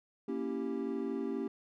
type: chord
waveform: triangle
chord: A# diminished seventh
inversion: none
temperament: equal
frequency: 233.1 / 277.2 / 329.6 / 392 Hz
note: A#3 / C#4 / E4 / G4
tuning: 0 / 0 / 0 / 0 cents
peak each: -37 / -36 / -40 / -36 dBFS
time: 0.28-1.48 s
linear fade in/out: 5 ms
effects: none